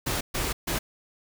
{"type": "noise bursts at uneven times", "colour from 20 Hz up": "pink", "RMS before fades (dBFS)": -28, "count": 3, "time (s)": [[0.06, 0.21], [0.34, 0.53], [0.67, 0.79]], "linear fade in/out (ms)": 10, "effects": []}